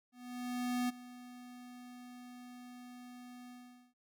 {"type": "tone with ADSR envelope", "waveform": "square", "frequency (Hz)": 246.9, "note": "B3", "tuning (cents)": 0, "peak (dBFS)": -32, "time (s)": [0.12, 3.94], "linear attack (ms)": 770, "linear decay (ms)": 17, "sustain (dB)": -18, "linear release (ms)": 440, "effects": []}